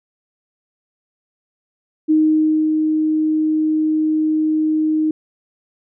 sine tone with ADSR envelope, 311.1 Hz, D#4, in tune, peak -10 dBFS, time 2.08-5.11 s, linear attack 26 ms, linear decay 590 ms, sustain -4 dB, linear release 3 ms, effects none

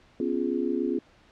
sine chord, C# dominant seventh, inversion third, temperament just, 249.5 / 277.2 / 346.5 / 415.8 Hz, B3 / C#4 / E#4 / G#4, +18 / 0 / -14 / +2 cents, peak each -30 / -30 / -29 / -32 dBFS, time 0.2-0.99 s, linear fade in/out 2 ms, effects pink hiss -58 dBFS RMS until 1.31 s + low-pass 4000 Hz 12 dB/octave

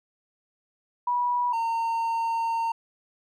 sine / triangle tone pair in turn, 975 / 915.3 Hz, B5 / A#5, -23 / -32 cents, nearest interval minor second, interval 109 cents, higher first, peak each -22 dBFS, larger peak neither, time 1.07-1.53 / 1.53-2.72 s, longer second, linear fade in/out 5 ms, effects none

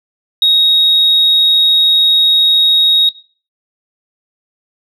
sine tone, 3767 Hz, A#7, 17 cents sharp, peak -5 dBFS, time 0.42-3.09 s, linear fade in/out 2 ms, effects noise-tail reverb RT60 0.4 s tail -19 dB re dry + tanh soft clip ceiling -3 dBFS

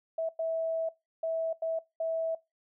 sine tone bursts at uneven times, 652 Hz, E5, 19 cents flat, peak -28 dBFS, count 5, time 0.18-0.29 / 0.39-0.89 / 1.23-1.53 / 1.62-1.79 / 2-2.35 s, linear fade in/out 5 ms, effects noise-tail reverb RT60 0.2 s tail -20 dB re dry

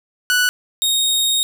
sawtooth tone pair in turn, 1480 / 3729 Hz, F#6 / A#7, 0 / 0 cents, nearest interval octave + major third, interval 1600 cents, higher second, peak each -10 / -12 dBFS, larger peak first, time 0.3-0.49 / 0.82-1.43 s, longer second, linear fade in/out 0 ms, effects none

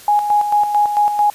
sine tone with tremolo, 830.6 Hz, G#5, in tune, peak -10 dBFS, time 0.08-1.3 s, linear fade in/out 2 ms, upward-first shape square, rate 4.5 Hz, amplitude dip 55%, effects white hiss -40 dBFS RMS until 1.34 s + resampled to 32000 Hz

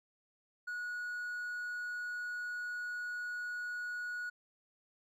triangle tone with hard clipping, 1458 Hz, F#6, 26 cents flat, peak -38 dBFS, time 0.67-4.3 s, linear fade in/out 10 ms, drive 5 dB, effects none

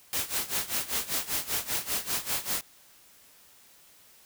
white noise with tremolo, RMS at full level -28 dBFS, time 0.13-2.61 s, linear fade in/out 0 ms, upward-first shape sine, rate 5.1 Hz, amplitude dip 85%, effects white hiss -57 dBFS RMS until 4.25 s

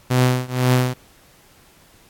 sawtooth tone with tremolo, 126.4 Hz, B2, 41 cents sharp, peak -8 dBFS, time 0.1-0.94 s, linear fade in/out 10 ms, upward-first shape triangle, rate 2 Hz, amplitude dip 95%, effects pink hiss -52 dBFS RMS until 2.09 s + AAC 64 kbps

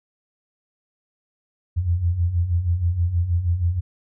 sine beating tone pair, 82.41 / 88.71 Hz, E2 / F2, 0 / +28 cents, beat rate 6.3 Hz, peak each -25 / -19 dBFS, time 1.76-3.81 s, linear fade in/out 20 ms, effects none

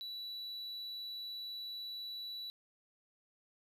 triangle tone, 3942 Hz, B7, 4 cents flat, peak -40 dBFS, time 0.01-2.5 s, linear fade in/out 0 ms, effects none

